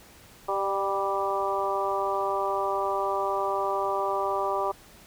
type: harmonic tone with a mistuned harmonic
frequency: 196 Hz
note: G3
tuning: in tune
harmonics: 2 / 3 / 4 / 5 / 6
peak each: -31 / -31 / -31 / -31 / -31 dBFS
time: 0.48-4.72 s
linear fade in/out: 10 ms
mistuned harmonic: 3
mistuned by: +21 cents
effects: pink hiss -52 dBFS RMS until 5.06 s